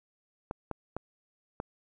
clicks, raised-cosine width 1 ms, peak -20 dBFS, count 4, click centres 0.511 / 0.713 / 0.966 / 1.601 s, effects none

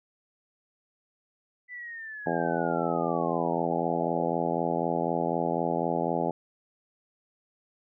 sine linear sweep, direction down, 2000 to 473.2 Hz, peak -37 dBFS, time 1.68-4.32 s, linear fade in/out 50 ms
harmonic tone, 84 Hz, E2, 33 cents sharp, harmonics 2 / 3 / 4 / 5 / 6 / 7 / 8 / 9 / 10, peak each -34 / -34 / -34 / -34 / -34 / -34 / -34 / -34 / -34 dBFS, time 2.26-6.31 s, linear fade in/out 5 ms
effects none

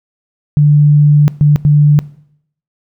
sine tone bursts at uneven times, 147.5 Hz, D3, 8 cents sharp, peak -4 dBFS, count 3, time 0.57-1.28 / 1.41-1.56 / 1.65-1.99 s, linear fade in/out 0 ms, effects noise-tail reverb RT60 0.7 s tail -20 dB re dry

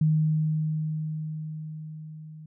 sine tone with level ramp, 155.56 Hz, D#3, in tune, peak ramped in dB -18 to -41 dBFS, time 0.01-2.46 s, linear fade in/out 5 ms, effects none

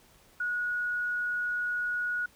sine tone, 1456 Hz, F#6, 28 cents flat, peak -28 dBFS, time 0.4-2.26 s, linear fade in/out 5 ms, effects pink hiss -60 dBFS RMS until 2.35 s

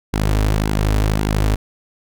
sawtooth tone with flanger, 52.2 Hz, G#1, 10 cents sharp, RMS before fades -17 dBFS, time 0.13-1.56 s, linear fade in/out 10 ms, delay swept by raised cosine 1.6 to 5.8 ms, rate 1.8 Hz, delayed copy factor -0.55, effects none

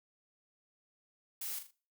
blue noise with echo, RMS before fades -40 dBFS, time 1.41-1.59 s, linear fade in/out 5 ms, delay 40 ms, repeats 3, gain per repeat -8 dB, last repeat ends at 1.71 s, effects noise-tail reverb RT60 0.4 s tail -22 dB re dry

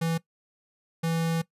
square tone pair in turn, 164.81 / 164.81 Hz, E3 / E3, 0 / 0 cents, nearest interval unison, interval 0 cents, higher neither, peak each -25 dBFS, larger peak neither, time 0.01-0.18 / 1.03-1.42 s, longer second, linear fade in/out 10 ms, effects noise-tail reverb RT60 0.1 s tail -19 dB re dry + resampled to 32000 Hz

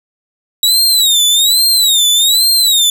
sawtooth tone with vibrato, 3823 Hz, A#7, 43 cents sharp, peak -5 dBFS, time 0.63-2.9 s, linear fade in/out 2 ms, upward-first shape sine, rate 1.2 Hz, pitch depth 160 cents each way, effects none

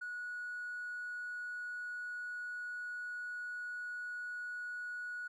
sine tone with hard clipping, 1462 Hz, F#6, 21 cents flat, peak -40 dBFS, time 0.01-5.28 s, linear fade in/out 10 ms, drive 1 dB, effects none

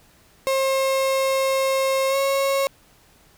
35% pulse tone with pitch glide, 535 to 547.2 Hz, C5 to C#5, +38 to -23 cents, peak -17 dBFS, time 0.47-2.67 s, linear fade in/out 0 ms, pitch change +39 cents, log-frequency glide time 2.09-2.16 s, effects pink hiss -55 dBFS RMS until 3.37 s

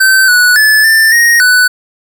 square tone with pitch steps, 1542 / 1474 / 1733 / 1780 / 1870 / 1492 Hz, G6 / F#6 / A6 / A6 / A#6 / F#6, -29 / -7 / -27 / +20 / +5 / +14 cents, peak -5 dBFS, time 0-1.68 s, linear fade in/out 10 ms, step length 280 ms, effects none

